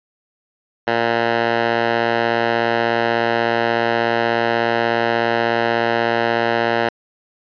10% pulse tone with band-pass filter, 116.54 Hz, A#2, in tune, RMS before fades -18 dBFS, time 0.87-6.89 s, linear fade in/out 5 ms, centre 1200 Hz, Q 0.78, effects resampled to 11025 Hz

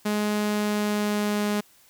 sawtooth tone with pitch glide, 209.5 to 207.6 Hz, G#3 to G#3, +15 to 0 cents, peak -19 dBFS, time 0.05-1.61 s, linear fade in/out 10 ms, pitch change -15 cents, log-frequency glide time 0.36-1.49 s, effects white hiss -57 dBFS RMS until 1.89 s

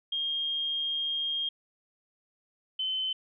sine tone pair in turn, 3227 / 3059 Hz, G7 / G7, +50 / -43 cents, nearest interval minor second, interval 93 cents, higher first, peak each -28 dBFS, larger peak neither, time 0.12-1.49 / 2.79-3.13 s, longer first, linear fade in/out 5 ms, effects none

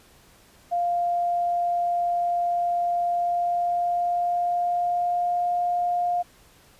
sine tone with pitch glide, 698.5 to 705.8 Hz, F5 to F5, 0 to +18 cents, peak -21 dBFS, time 0.71-6.23 s, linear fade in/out 20 ms, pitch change +18 cents, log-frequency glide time 3.03-5.48 s, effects pink hiss -55 dBFS RMS until 6.79 s + resampled to 32000 Hz

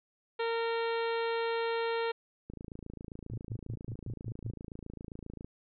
harmonic tone, 460 Hz, A#4, 23 cents flat, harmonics 1 / 2 / 3 / 4 / 5 / 6 / 7 / 8 / 9, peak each -31 / -37 / -41 / -43 / -45 / -47 / -48 / -49 / -50 dBFS, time 0.39-2.12 s, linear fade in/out 10 ms
click train, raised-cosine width 3 ms, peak -30 dBFS, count 82, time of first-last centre 2.5-5.445 s, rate 27.5 Hz
sine tone bursts, 113.3 Hz, A#2, 49 cents flat, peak -35 dBFS, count 7, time 3.31-4.513 s, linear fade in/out 10 ms, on 69 ms, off 120 ms
effects none

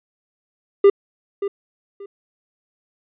triangle tone with echo, 399.3 Hz, G4, 32 cents sharp, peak -5 dBFS, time 0.84-0.9 s, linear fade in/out 5 ms, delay 580 ms, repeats 2, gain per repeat -13 dB, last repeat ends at 2.06 s, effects resampled to 8000 Hz

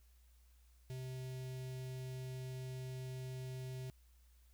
square tone with notch filter, 129.1 Hz, C3, 23 cents flat, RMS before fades -45 dBFS, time 0.9-3.9 s, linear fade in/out 0 ms, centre 1200 Hz, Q 0.83, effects added 60 Hz sine -63 dBFS peak until 4.53 s + white hiss -75 dBFS RMS until 4.53 s

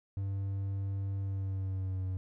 triangle tone with pitch glide, 98 to 93.47 Hz, G2 to F#2, 0 to +18 cents, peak -30 dBFS, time 0.17-2.17 s, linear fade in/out 0 ms, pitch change -82 cents, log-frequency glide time 1.19-2.05 s, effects none

